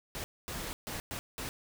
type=noise bursts at uneven times; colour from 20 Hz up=pink; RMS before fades=-39 dBFS; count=5; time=0.15-0.24 / 0.48-0.73 / 0.87-1 / 1.11-1.19 / 1.38-1.49 s; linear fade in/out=0 ms; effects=none